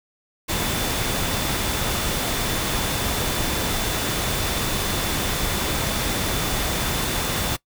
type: tone in noise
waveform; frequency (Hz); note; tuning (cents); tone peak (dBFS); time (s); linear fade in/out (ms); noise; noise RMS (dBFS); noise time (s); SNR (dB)
sine; 3520; A7; 0; -34; 0.48-7.57; 20; pink; -24; 0.48-7.57; -13
effects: noise-tail reverb RT60 0.1 s tail -22 dB re dry